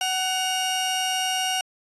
sawtooth tone pair together, 748 / 2836 Hz, F#5 / F7, +19 / +26 cents, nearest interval octave + major seventh, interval 2307 cents, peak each -22 / -22 dBFS, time 0.01-1.61 s, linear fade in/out 2 ms, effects resampled to 24000 Hz

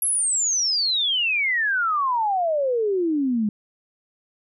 sine exponential sweep, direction down, 11390 to 203.5 Hz, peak -19 dBFS, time 0.02-3.49 s, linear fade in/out 2 ms, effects none

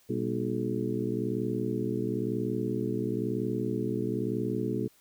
harmonic tone with a mistuned harmonic, 61 Hz, B1, 21 cents flat, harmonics 2 / 3 / 4 / 5 / 6 / 7, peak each -35 / -35 / -35 / -35 / -35 / -35 dBFS, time 0.09-4.88 s, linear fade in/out 10 ms, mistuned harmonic 3, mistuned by +150 cents, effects white hiss -63 dBFS RMS until 5 s

